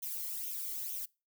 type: noise with flanger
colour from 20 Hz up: violet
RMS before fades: -39 dBFS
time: 0.02-1.06 s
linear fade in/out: 10 ms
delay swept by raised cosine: 0.32 to 0.96 ms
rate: 2.2 Hz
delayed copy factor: +0.6
effects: noise-tail reverb RT60 0.3 s tail -25 dB re dry